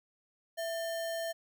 sine tone with sample-and-hold, 663 Hz, E5, 10 cents sharp, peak -33 dBFS, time 0.57-1.33 s, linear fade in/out 20 ms, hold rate 2450 Hz, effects none

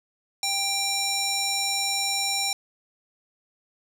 square tone with band-pass filter, 790 Hz, G5, 13 cents sharp, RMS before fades -26 dBFS, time 0.43-2.53 s, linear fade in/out 2 ms, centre 6200 Hz, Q 1.4, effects none

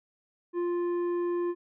sine tone with tanh clipping, 349.2 Hz, F4, in tune, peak -28 dBFS, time 0.53-1.55 s, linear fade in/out 50 ms, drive 8 dB, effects none

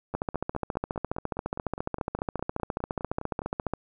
two click trains, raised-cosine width 1 ms, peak -14 / -22 dBFS, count 53 / 17, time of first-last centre 0.15-3.736 / 0.14-3.419 s, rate 14.5 / 4.88 Hz, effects none

